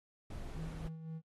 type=noise; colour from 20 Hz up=brown; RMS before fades=-44 dBFS; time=0.3-0.88 s; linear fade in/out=5 ms
type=tone with tremolo; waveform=triangle; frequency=160.7 Hz; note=E3; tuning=44 cents flat; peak=-38 dBFS; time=0.54-1.22 s; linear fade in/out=50 ms; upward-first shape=sine; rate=3.8 Hz; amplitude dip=50%
effects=AAC 32 kbps